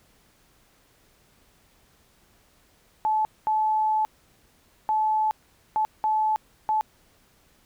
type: tone bursts at uneven times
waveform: sine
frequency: 865 Hz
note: A5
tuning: 30 cents flat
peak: -20 dBFS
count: 6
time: 3.05-3.25 / 3.47-4.05 / 4.89-5.31 / 5.76-5.85 / 6.04-6.36 / 6.69-6.81 s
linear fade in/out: 0 ms
effects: pink hiss -61 dBFS RMS until 7.65 s